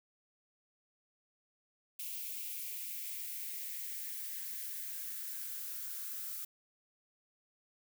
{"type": "noise with high-pass filter sweep", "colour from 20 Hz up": "violet", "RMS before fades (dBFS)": -42, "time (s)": [1.99, 6.45], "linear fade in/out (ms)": 5, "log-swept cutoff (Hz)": [2600, 1300], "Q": 3.5, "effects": []}